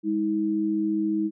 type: tone pair together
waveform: sine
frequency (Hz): 205.1 / 319.7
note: G#3 / D#4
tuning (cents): -21 / +47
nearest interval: minor sixth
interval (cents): 768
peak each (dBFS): -28 / -23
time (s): 0.03-1.31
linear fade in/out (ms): 50
effects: none